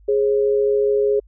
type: tone pair together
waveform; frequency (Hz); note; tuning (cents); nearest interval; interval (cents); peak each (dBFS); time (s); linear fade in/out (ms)
sine; 415.3 / 540.4; G#4 / C#5; 0 / -44; perfect fourth; 456; -15 / -23; 0.08-1.2; 10
effects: added 50 Hz sine -46 dBFS peak until 1.27 s